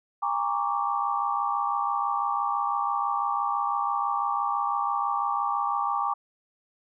sine tone cluster, 810 / 925 / 1103 / 1169 Hz, G#5 / A#5 / C#6 / D6, -43 / -14 / -9 / -8 cents, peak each -29 / -31 / -32 / -28 dBFS, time 0.22-6.14 s, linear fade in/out 10 ms, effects none

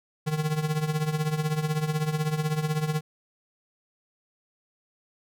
square tone with tremolo, 154 Hz, D#3, 17 cents flat, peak -22 dBFS, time 0.26-3.01 s, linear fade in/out 20 ms, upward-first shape triangle, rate 16 Hz, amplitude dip 80%, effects none

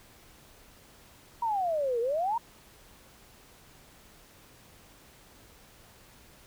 sine exponential two-way sweep, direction down then up, 962 to 453 to 962 Hz, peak -26 dBFS, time 1.42-2.38 s, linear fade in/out 5 ms, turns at 2 s, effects pink hiss -56 dBFS RMS until 6.46 s

